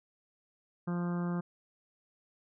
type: harmonic tone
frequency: 174.61 Hz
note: F3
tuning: in tune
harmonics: 1 / 2 / 3 / 4 / 5 / 6 / 7 / 8 / 9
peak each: -31 / -41 / -47 / -49 / -50 / -49 / -48 / -53 / -53 dBFS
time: 0.87-1.41 s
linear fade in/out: 10 ms
effects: none